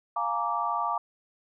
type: chord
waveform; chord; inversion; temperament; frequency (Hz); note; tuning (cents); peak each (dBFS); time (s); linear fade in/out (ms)
sine; Bb dominant seventh; second; just; 699.2 / 839.1 / 932.3 / 1165.4; F5 / Ab5 / Bb5 / D6; +2 / +18 / 0 / -14; -33 / -34 / -31 / -29; 0.16-0.98; 5
effects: none